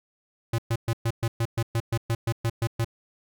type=tone bursts; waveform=square; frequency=115 Hz; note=A#2; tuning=23 cents flat; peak=-23 dBFS; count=14; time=0.53-2.846 s; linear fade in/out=5 ms; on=54 ms; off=120 ms; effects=none